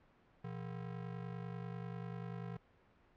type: ring-modulated tone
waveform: square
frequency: 146.83 Hz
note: D3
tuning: in tune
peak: -40 dBFS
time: 0.44-2.57 s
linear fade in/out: 5 ms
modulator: 25.1 Hz
effects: pink hiss -68 dBFS RMS until 3.16 s + low-pass 2000 Hz 12 dB/octave